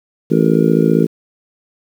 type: harmonic tone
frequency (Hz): 55.2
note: A1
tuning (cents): +6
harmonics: 3 / 4 / 5 / 6 / 7 / 8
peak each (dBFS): -15 / -16 / -17 / -18 / -18 / -19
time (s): 0.3-1.07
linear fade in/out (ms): 20
type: tone with vibrato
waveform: triangle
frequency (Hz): 474.3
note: A#4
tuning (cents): +30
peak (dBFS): -21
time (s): 0.32-1.04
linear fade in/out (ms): 10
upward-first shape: sine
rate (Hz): 14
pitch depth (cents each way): 12
effects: 7-bit